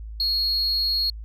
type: tone with amplitude modulation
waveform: sine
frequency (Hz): 4300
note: C8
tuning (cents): +47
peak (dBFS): -16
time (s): 0.2-1.1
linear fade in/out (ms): 2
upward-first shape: sine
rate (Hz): 220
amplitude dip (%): 50
effects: tanh soft clip ceiling -18 dBFS + added 54 Hz sine -33 dBFS peak until 1.24 s